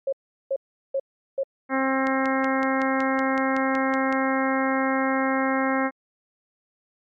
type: tone bursts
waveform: sine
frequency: 543 Hz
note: C#5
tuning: 36 cents flat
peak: -21 dBFS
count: 4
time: 0.07-1.434 s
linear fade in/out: 5 ms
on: 56 ms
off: 380 ms
type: harmonic tone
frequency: 266.2 Hz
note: C4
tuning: 30 cents sharp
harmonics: 1 / 2 / 3 / 4 / 5 / 6 / 7 / 8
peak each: -24 / -27 / -29 / -30 / -31 / -32 / -32 / -33 dBFS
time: 1.69-5.91 s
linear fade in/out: 50 ms
type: click train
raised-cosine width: 0.2 ms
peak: -18 dBFS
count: 12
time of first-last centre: 2.07-4.126 s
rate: 5.35 Hz
effects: MP3 48 kbps